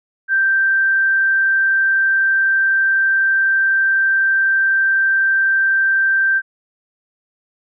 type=tone; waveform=sine; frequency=1568 Hz; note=G6; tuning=in tune; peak=-12 dBFS; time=0.28-6.42 s; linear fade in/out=50 ms; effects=none